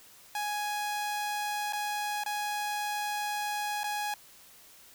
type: tone with dropouts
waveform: sawtooth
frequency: 832 Hz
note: G#5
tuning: 3 cents sharp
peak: -27 dBFS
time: 0.35-4.14 s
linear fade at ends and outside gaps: 2 ms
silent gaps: 1.725-1.732 / 2.237-2.261 / 3.834-3.841 s
effects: white hiss -55 dBFS RMS until 4.94 s